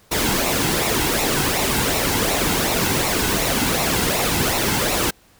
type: noise with flanger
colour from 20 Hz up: pink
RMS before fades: -20 dBFS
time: 0.11-5.11 s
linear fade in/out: 10 ms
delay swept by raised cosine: 0.62 to 1.72 ms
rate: 2.7 Hz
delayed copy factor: -0.55
effects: pink hiss -54 dBFS RMS until 5.39 s